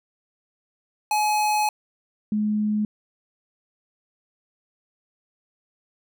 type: tone pair in turn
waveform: square / sine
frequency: 846 / 211.5 Hz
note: G#5 / G#3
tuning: +32 / +32 cents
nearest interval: 2 octaves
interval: 2400 cents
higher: first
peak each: -20 dBFS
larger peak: neither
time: 1.11-1.69 / 2.32-2.85 s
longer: first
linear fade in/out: 2 ms
effects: none